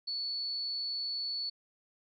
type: tone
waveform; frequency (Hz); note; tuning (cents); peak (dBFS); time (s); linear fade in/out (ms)
sine; 4436; C#8; 0; -33; 0.07-1.5; 10
effects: none